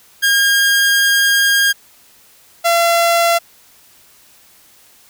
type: tone pair in turn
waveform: sawtooth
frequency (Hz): 1619 / 680.7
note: G#6 / F5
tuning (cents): -45 / -45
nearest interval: octave + minor third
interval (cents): 1500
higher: first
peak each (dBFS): -7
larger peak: neither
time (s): 0.22-1.73 / 2.64-3.39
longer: first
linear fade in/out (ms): 20
effects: white hiss -48 dBFS RMS until 5.09 s